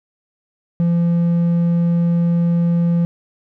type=tone with hard clipping; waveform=sine; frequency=170.9 Hz; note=F3; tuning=37 cents flat; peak=-14 dBFS; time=0.8-3.05 s; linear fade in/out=0 ms; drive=3 dB; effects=none